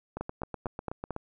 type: two click trains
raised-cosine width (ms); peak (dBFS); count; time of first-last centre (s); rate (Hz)
1; -19 / -21; 5 / 9; 0.21-1.107 / 0.17-1.164; 4.46 / 8.05
effects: none